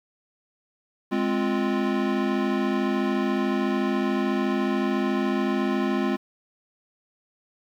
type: chord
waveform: square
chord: F minor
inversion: first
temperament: equal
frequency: 207.7 / 261.6 / 349.2 Hz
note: Ab3 / C4 / F4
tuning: 0 / 0 / 0 cents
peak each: -27 / -27 / -28 dBFS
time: 1.11-6.17 s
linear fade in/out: 20 ms
effects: low-pass 3000 Hz 12 dB/octave + 9-bit